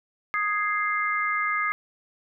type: chord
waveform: sine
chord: Ab major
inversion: second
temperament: equal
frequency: 1244.5 / 1661.2 / 2093 Hz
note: Eb6 / Ab6 / C7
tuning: 0 / 0 / 0 cents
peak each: -26 / -30 / -27 dBFS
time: 0.34-1.72 s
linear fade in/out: 0 ms
effects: none